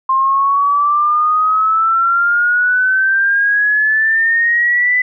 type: exponential sweep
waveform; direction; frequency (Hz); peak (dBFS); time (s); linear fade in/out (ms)
sine; up; 1054 to 2005; -10; 0.09-5.02; 5
effects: none